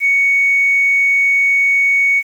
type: tone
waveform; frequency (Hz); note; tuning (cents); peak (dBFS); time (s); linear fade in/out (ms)
sine; 2228; C#7; +8; -9; 0-2.23; 50
effects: tanh soft clip ceiling -5 dBFS + 7-bit